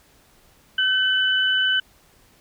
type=tone pair together; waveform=sine; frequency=1530 / 2997 Hz; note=G6 / F#7; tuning=-42 / +22 cents; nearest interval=octave; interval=1164 cents; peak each=-20 dBFS; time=0.78-1.8 s; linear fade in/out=5 ms; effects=pink hiss -56 dBFS RMS until 2.4 s